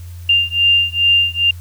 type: beating tone pair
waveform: sine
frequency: 2794 / 2796.4 Hz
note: F7 / F7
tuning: 0 / +2 cents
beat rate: 2.4 Hz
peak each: -14 dBFS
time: 0.29-1.51 s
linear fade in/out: 5 ms
effects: added 87 Hz sine -29 dBFS peak until 1.6 s + white hiss -47 dBFS RMS until 1.6 s